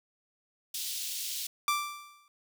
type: high-pass noise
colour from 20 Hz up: pink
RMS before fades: -36 dBFS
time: 0.74-1.47 s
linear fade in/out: 5 ms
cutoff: 3300 Hz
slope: 24 dB/octave
type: tone with exponential decay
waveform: sawtooth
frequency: 1174.7 Hz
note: D6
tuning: in tune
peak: -20 dBFS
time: 1.68-2.28 s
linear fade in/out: 1 ms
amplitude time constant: 130 ms
effects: none